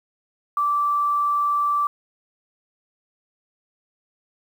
sine tone with quantisation, 1166 Hz, D6, 13 cents flat, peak -18 dBFS, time 0.57-1.87 s, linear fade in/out 2 ms, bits 8, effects none

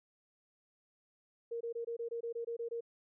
sine tone bursts, 466.2 Hz, A#4, in tune, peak -36 dBFS, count 11, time 1.51-2.808 s, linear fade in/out 10 ms, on 98 ms, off 22 ms, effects none

